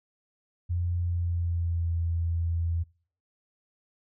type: tone with pitch glide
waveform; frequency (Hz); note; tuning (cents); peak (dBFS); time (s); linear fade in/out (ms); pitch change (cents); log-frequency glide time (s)
sine; 87.31 to 84.04; F2 to E2; 0 to +34; -25; 0.69-2.84; 20; -66; 0.99-1.93
effects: noise-tail reverb RT60 0.5 s tail -25 dB re dry